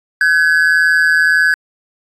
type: ring-modulated tone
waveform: triangle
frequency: 1600 Hz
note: G6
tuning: 35 cents sharp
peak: -4 dBFS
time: 0.21-1.54 s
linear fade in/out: 0 ms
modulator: 80.8 Hz
effects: AAC 48 kbps